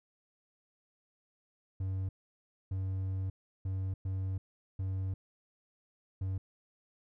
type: tone bursts at uneven times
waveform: triangle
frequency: 95 Hz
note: F#2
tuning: 46 cents sharp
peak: -30 dBFS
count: 6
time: 1.8-2.09 / 2.71-3.3 / 3.65-3.94 / 4.05-4.38 / 4.79-5.14 / 6.21-6.38 s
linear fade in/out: 5 ms
effects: none